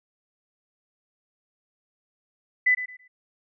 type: tone with echo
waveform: sine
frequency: 2000 Hz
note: B6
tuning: 21 cents sharp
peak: -16 dBFS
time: 2.66-2.75 s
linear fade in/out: 10 ms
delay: 110 ms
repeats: 3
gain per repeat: -12 dB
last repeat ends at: 3.08 s
effects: none